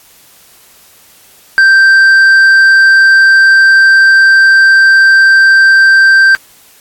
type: tone with tanh clipping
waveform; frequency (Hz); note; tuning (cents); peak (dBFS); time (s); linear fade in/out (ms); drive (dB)
sine; 1568; G6; 0; -3; 1.58-6.35; 0; 5
effects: white hiss -42 dBFS RMS until 6.8 s + AAC 64 kbps